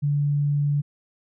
sine tone, 144.7 Hz, D3, 25 cents flat, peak -19 dBFS, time 0.02-0.82 s, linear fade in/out 20 ms, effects none

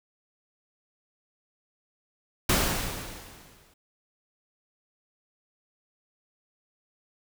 pink noise with exponential decay, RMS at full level -21 dBFS, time 2.49-3.74 s, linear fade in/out 5 ms, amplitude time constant 270 ms, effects none

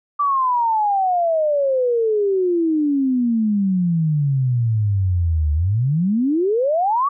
sine exponential two-way sweep, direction down then up, 1174.7 to 73.42 to 1174.7 Hz, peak -15 dBFS, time 0.19-7.09 s, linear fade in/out 10 ms, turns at 5.53 s, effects none

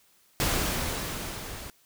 pink noise with level ramp, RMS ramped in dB -25 to -41 dBFS, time 0.4-1.7 s, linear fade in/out 0 ms, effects white hiss -63 dBFS RMS until 1.85 s

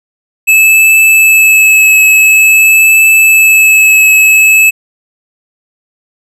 square tone with vibrato, 2603 Hz, E7, 22 cents flat, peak -3 dBFS, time 0.47-4.71 s, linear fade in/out 20 ms, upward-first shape triangle, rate 0.48 Hz, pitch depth 16 cents each way, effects none

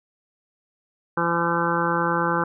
harmonic tone, 169.9 Hz, F3, 47 cents flat, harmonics 1 / 2 / 3 / 5 / 6 / 7 / 8 / 9, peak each -28 / -28 / -28 / -28 / -28 / -28 / -28 / -28 dBFS, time 1.17-2.44 s, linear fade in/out 5 ms, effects none

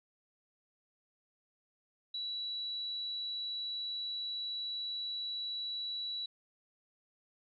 sine tone, 3927 Hz, B7, 11 cents flat, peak -36 dBFS, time 2.14-6.26 s, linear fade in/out 5 ms, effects none

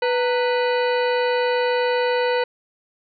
harmonic tone with a mistuned harmonic, 493.9 Hz, B4, in tune, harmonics 1 / 2 / 3 / 4 / 5 / 6 / 8 / 9, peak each -19 / -25 / -29 / -31 / -33 / -35 / -37 / -38 dBFS, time 0.02-2.44 s, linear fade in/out 5 ms, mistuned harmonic 2, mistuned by -120 cents, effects none

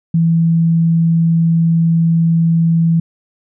sine tone, 165.5 Hz, E3, 7 cents sharp, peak -9 dBFS, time 0.14-3 s, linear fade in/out 5 ms, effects none

